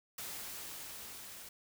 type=noise with level ramp; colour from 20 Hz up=white; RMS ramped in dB=-43 to -50 dBFS; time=0.18-1.49 s; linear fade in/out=5 ms; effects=none

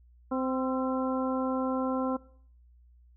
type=harmonic tone with a mistuned harmonic; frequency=260 Hz; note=C4; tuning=11 cents flat; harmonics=1 / 2 / 3 / 4 / 5; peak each=-29 / -33 / -38 / -37 / -40 dBFS; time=0.31-2.17 s; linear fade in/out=10 ms; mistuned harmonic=5; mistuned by=+52 cents; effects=noise-tail reverb RT60 0.6 s tail -21 dB re dry + added 60 Hz sine -55 dBFS peak until 3.16 s

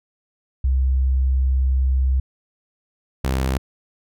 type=tone pair in turn; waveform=sine / sawtooth; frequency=65.41 / 65.7 Hz; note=C2 / C2; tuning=0 / +8 cents; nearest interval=unison; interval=8 cents; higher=second; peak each=-15 dBFS; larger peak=neither; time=0.64-2.2 / 3.24-3.58 s; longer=first; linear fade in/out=5 ms; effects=none

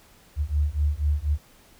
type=beating tone pair; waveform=sine; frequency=71.8 / 75.9 Hz; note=D2 / D#2; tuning=-39 / -42 cents; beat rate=4.1 Hz; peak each=-24 dBFS; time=0.36-1.38 s; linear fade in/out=50 ms; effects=pink hiss -55 dBFS RMS until 1.79 s

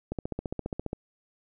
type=click train; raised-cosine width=2 ms; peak=-18 dBFS; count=13; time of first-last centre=0.12-0.931 s; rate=14.8 Hz; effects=none

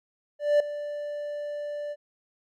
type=tone with ADSR envelope; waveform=triangle; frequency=587.3 Hz; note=D5; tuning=in tune; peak=-14 dBFS; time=0.39-1.96 s; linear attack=210 ms; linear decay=4 ms; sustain=-15 dB; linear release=44 ms; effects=Opus 48 kbps

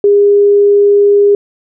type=tone; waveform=sine; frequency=406.6 Hz; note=G#4; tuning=37 cents flat; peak=-4 dBFS; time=0.04-1.35 s; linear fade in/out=2 ms; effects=none

